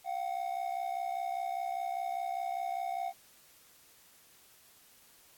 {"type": "ring-modulated tone", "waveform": "triangle", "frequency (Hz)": 734, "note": "F#5", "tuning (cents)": -14, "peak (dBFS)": -28, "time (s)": [0.04, 3.13], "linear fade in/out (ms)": 50, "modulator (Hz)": 32.5, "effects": ["white hiss -61 dBFS RMS until 5.37 s", "AAC 64 kbps"]}